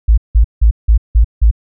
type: tone bursts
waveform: sine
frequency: 55 Hz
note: A1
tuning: in tune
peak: -4 dBFS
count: 6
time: 0.08-1.512 s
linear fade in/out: 10 ms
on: 97 ms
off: 170 ms
effects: none